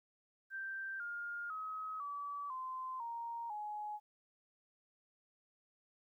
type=tone with pitch steps; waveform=sine; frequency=1568 / 1413.2 / 1273.6 / 1147.8 / 1034.5 / 932.3 / 840.3 Hz; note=G6 / F6 / D#6 / D6 / C6 / A#5 / G#5; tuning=0 / +20 / +40 / -40 / -20 / 0 / +20 cents; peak=-40 dBFS; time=0.5-4 s; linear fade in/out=50 ms; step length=500 ms; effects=13-bit